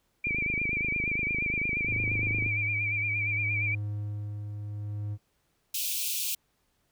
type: tone with vibrato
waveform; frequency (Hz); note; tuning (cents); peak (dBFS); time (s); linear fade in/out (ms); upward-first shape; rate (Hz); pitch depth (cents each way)
sine; 2340; D7; -7; -27; 0.24-3.75; 5; sine; 8.6; 58
type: click train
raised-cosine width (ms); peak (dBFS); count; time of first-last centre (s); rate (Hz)
3; -23; 58; 0.27-2.462; 26
type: tone with tremolo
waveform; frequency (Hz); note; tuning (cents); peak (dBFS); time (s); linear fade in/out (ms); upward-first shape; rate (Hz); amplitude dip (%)
triangle; 103.83; G#2; 0; -28; 1.85-5.18; 50; sine; 0.65; 40
type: high-pass noise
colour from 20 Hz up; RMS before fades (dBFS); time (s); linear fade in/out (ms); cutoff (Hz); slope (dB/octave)
white; -31; 5.74-6.35; 5; 2400; 96
effects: pink hiss -73 dBFS RMS until 6.91 s